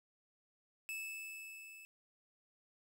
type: tone with level ramp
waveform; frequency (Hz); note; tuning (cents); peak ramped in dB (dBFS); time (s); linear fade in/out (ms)
45% pulse; 2618; E7; -13; -40 to -53; 0.89-1.85; 0
effects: none